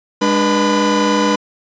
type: tone cluster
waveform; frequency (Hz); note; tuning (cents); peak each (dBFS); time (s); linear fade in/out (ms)
45% pulse; 205.5 / 297.3 / 486.7 / 1003; G#3 / D4 / B4 / B5; -18 / +21 / -25 / +26; -18; 0.21-1.36; 10
effects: resampled to 16000 Hz